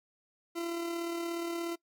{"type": "tone with amplitude modulation", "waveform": "40% pulse", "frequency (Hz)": 339.1, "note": "E4", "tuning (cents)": 49, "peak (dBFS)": -31, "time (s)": [0.55, 1.76], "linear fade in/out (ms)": 20, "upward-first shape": "sine", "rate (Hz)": 36.9, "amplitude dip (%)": 35, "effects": ["noise-tail reverb RT60 0.1 s tail -22 dB re dry"]}